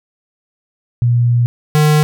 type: tone pair in turn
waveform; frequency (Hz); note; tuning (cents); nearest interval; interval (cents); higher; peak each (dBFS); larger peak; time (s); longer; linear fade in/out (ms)
sine / square; 120 / 151.6; B2 / D#3; -49 / -45; major third; 404; second; -9; neither; 1.02-1.46 / 1.75-2.03; first; 0
effects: none

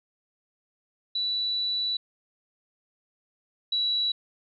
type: tone pair in turn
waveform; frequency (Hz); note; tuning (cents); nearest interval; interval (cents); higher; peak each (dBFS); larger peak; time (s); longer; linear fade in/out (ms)
sine; 3951 / 3921; B7 / B7; 0 / -13; unison; 13; first; -25 / -23; second; 1.15-1.97 / 3.72-4.12; first; 5
effects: none

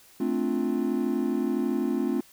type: chord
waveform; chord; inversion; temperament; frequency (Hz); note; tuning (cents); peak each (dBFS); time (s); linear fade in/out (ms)
triangle; D minor seventh; second; equal; 220 / 261.6 / 293.7 / 349.2; A3 / C4 / D4 / F4; 0 / 0 / 0 / 0; -28 / -26 / -29 / -28; 0.2-2.21; 5
effects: white hiss -55 dBFS RMS until 2.32 s

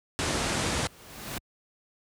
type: low-pass noise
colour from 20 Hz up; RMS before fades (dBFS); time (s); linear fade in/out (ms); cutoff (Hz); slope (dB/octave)
pink; -28; 0.19-0.87; 0; 9900; 48
type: noise with exponential growth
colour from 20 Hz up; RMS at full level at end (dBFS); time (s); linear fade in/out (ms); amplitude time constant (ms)
pink; -33; 0.5-1.38; 0; 190
effects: high-pass 60 Hz 12 dB/octave

